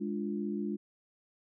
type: chord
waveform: sine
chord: D diminished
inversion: second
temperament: equal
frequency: 207.7 / 293.7 / 349.2 Hz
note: Ab3 / D4 / F4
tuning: 0 / 0 / 0 cents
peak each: -34 / -38 / -38 dBFS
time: 0-0.77 s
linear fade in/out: 20 ms
effects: none